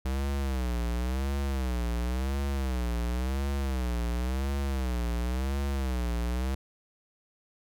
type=tone with vibrato; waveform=square; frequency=64 Hz; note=C2; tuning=38 cents flat; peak=-28 dBFS; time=0.05-6.55 s; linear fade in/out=5 ms; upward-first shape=sine; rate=0.94 Hz; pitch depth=150 cents each way; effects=none